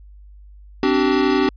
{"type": "chord", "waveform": "square", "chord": "C suspended second", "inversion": "none", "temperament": "equal with one note detuned", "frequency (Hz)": [261.6, 293.7, 382.8], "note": ["C4", "D4", "G4"], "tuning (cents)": [0, 0, -41], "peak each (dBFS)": [-21, -20, -19], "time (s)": [0.83, 1.49], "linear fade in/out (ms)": 2, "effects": ["added 50 Hz sine -40 dBFS peak until 1.56 s", "resampled to 11025 Hz"]}